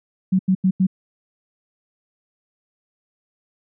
sine tone bursts, 187.8 Hz, F#3, 26 cents sharp, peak -13 dBFS, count 4, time 0.32-0.869 s, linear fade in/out 10 ms, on 72 ms, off 87 ms, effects none

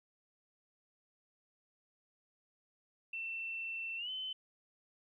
sine tone with pitch glide, 2686 to 3050 Hz, E7 to G7, +32 to -48 cents, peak -38 dBFS, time 3.13-4.33 s, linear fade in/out 5 ms, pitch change +220 cents, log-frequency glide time 3.97-4.1 s, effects 13-bit

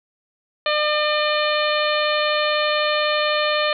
harmonic tone, 602 Hz, D5, 43 cents sharp, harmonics 1 / 2 / 3 / 4 / 5 / 6 / 7, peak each -21 / -24 / -26 / -27 / -28 / -29 / -29 dBFS, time 0.66-3.73 s, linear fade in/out 2 ms, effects none

